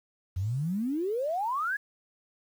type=exponential sweep; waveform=sine; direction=up; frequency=86 to 1720 Hz; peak=-27 dBFS; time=0.36-1.77 s; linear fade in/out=10 ms; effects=9-bit